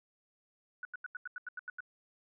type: tone bursts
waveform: sine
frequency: 1476 Hz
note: F#6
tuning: 5 cents flat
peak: -38 dBFS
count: 10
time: 0.83-1.805 s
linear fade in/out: 2 ms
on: 21 ms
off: 85 ms
effects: none